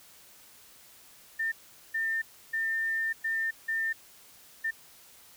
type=tone bursts at uneven times; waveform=sine; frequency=1802 Hz; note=A6; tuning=41 cents sharp; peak=-27 dBFS; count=6; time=1.39-1.52 / 1.94-2.22 / 2.53-3.13 / 3.24-3.51 / 3.68-3.93 / 4.64-4.71 s; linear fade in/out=10 ms; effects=white hiss -55 dBFS RMS until 5.36 s